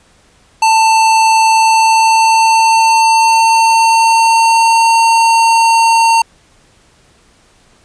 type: tone with pitch glide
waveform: square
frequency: 890 to 911.3 Hz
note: A5 to A#5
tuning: +20 to -39 cents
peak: -7 dBFS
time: 0.62-6.22 s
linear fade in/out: 5 ms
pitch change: +41 cents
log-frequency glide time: 1.49-4.91 s
effects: pink hiss -49 dBFS RMS until 7.84 s + resampled to 22050 Hz